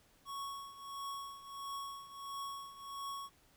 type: tone with tremolo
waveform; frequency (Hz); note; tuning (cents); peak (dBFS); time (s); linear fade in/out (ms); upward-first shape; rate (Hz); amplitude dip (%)
square; 1108.7; C#6; 0; -40; 0.25-3.3; 50; triangle; 1.5; 80
effects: pink hiss -68 dBFS RMS until 3.56 s